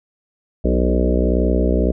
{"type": "harmonic tone with a mistuned harmonic", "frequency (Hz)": 61.74, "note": "B1", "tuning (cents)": 0, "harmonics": [1, 3, 4, 5, 6, 7, 8, 9, 10], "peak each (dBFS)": [-17, -22, -23, -24, -25, -25, -26, -27, -27], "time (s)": [0.64, 1.92], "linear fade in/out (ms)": 10, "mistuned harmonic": 6, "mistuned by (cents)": 26, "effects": []}